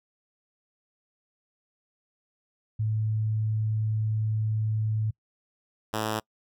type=tone pair in turn; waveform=sine / 5% pulse; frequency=108.8 / 108.8 Hz; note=A2 / A2; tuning=-19 / -19 cents; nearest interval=unison; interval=0 cents; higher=neither; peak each=-24 / -16 dBFS; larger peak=second; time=2.79-5.11 / 5.93-6.2 s; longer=first; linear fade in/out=10 ms; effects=noise-tail reverb RT60 0.1 s tail -26 dB re dry